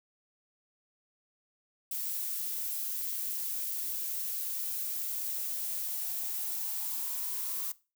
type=noise with high-pass filter sweep; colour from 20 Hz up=violet; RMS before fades=-35 dBFS; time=1.91-7.72 s; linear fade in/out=5 ms; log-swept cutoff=250 to 1100 Hz; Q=7.8; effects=noise-tail reverb RT60 0.3 s tail -19 dB re dry

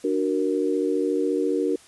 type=chord; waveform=sine; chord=D augmented; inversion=none; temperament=equal with one note detuned; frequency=295.7 / 370 / 466.2 Hz; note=D4 / F#4 / A#4; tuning=+12 / 0 / 0 cents; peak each=-25 dBFS; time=0.04-1.76 s; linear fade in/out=5 ms; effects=white hiss -51 dBFS RMS until 1.87 s + resampled to 24000 Hz

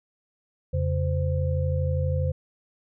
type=tone cluster; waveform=sine; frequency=85.5 / 137.9 / 517 Hz; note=F2 / C#3 / C5; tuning=-36 / -9 / -21 cents; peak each=-24 / -27 / -31 dBFS; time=0.73-2.32 s; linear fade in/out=10 ms; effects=none

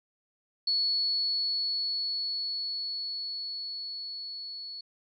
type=tone with level ramp; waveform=sine; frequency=4400 Hz; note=C#8; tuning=14 cents flat; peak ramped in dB=-24 to -38 dBFS; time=0.67-4.81 s; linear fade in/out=5 ms; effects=none

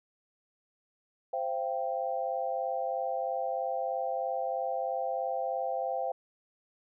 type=chord; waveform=sine; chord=C suspended fourth; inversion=none; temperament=equal with one note detuned; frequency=523.3 / 680.9 / 784 Hz; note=C5 / F5 / G5; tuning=0 / -44 / 0 cents; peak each=-34 dBFS; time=1.33-6.12 s; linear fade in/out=5 ms; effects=none

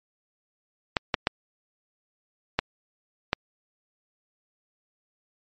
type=clicks; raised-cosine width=0.3 ms; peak=-5 dBFS; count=5; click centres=0.968 / 1.142 / 1.271 / 2.59 / 3.331 s; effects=MP3 32 kbps

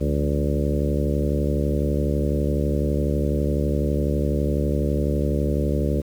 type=harmonic tone with a mistuned harmonic; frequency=72 Hz; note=D2; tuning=34 cents flat; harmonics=1 / 2 / 3 / 4 / 5 / 6 / 7 / 8; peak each=-23 / -26 / -28 / -29 / -30 / -31 / -31 / -32 dBFS; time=0-6.02 s; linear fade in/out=20 ms; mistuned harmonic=2; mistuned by=+72 cents; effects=8-bit

